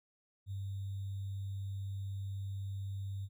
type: tone with sample-and-hold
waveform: sine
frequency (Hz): 98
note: G2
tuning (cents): 0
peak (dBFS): -37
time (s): 0.46-3.29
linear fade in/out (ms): 50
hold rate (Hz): 3675
effects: none